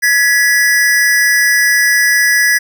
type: tone pair together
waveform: square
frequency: 1682 / 1957.5 Hz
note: G#6 / B6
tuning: +22 / -16 cents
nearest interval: minor third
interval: 262 cents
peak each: -12 dBFS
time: 0.02-2.59 s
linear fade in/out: 20 ms
effects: none